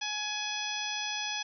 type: harmonic tone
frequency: 841 Hz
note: G#5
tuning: 22 cents sharp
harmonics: 1 / 2 / 3 / 4 / 5 / 6 / 7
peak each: -40 / -41 / -38 / -37 / -46 / -40 / -41 dBFS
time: 0.01-1.43 s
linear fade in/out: 10 ms
effects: none